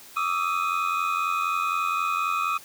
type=tone cluster; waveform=triangle; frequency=1146 / 1237 / 1321 / 2500 Hz; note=D6 / D#6 / E6 / D#7; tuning=-43 / -10 / +3 / +8 cents; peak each=-27 / -26 / -27 / -29 dBFS; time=0.16-2.58 s; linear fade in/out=10 ms; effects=white hiss -47 dBFS RMS until 2.64 s + high-pass 60 Hz 12 dB/octave